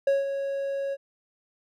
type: tone with ADSR envelope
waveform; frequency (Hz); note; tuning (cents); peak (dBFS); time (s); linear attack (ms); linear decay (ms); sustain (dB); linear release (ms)
triangle; 552; C#5; -7; -16; 0.07-0.97; 4; 170; -9; 42
effects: none